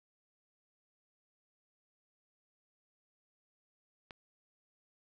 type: click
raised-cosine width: 0.3 ms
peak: -30 dBFS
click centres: 4.108 s
effects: none